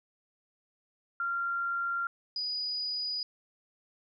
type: tone pair in turn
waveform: sine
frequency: 1384 / 4932 Hz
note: F6 / D#8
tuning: -16 / -16 cents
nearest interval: octave + minor seventh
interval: 2200 cents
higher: second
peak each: -29 / -31 dBFS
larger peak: first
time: 1.2-2.07 / 2.36-3.23 s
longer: neither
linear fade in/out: 2 ms
effects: none